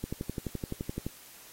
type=click train; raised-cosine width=3 ms; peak=-20 dBFS; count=13; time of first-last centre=0.04-1.066 s; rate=11.7 Hz; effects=white hiss -52 dBFS RMS until 1.52 s + AAC 48 kbps